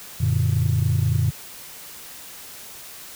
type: chord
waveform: sine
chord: Gb augmented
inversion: none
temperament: equal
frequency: 92.5 / 116.54 / 146.83 Hz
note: Gb2 / Bb2 / D3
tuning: 0 / 0 / 0 cents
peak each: -21 / -20 / -22 dBFS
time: 0.2-1.31 s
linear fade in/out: 10 ms
effects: tanh soft clip ceiling -11 dBFS + white hiss -40 dBFS RMS until 3.15 s